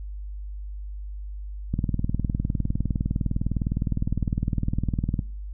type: click train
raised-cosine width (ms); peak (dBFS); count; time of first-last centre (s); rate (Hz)
5; -12; 69; 1.74-5.192; 19.7
effects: noise-tail reverb RT60 0.4 s tail -20 dB re dry + added 50 Hz sine -32 dBFS peak until 5.53 s